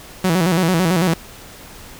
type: tone with vibrato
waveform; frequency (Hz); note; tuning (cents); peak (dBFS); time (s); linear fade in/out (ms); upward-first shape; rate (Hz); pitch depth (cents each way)
sawtooth; 174.61; F3; 0; -10; 0.24-1.14; 5; square; 9; 110
effects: pink hiss -39 dBFS RMS until 1.99 s